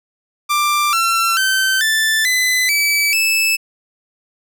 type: tone with pitch steps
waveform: sawtooth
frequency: 1183 / 1351.1 / 1543 / 1762.3 / 2013 / 2299 / 2625 Hz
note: D6 / E6 / G6 / A6 / B6 / D7 / E7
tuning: +12 / +42 / -28 / +2 / +33 / -37 / -8 cents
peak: -10 dBFS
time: 0.49-3.57 s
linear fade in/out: 20 ms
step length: 440 ms
effects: none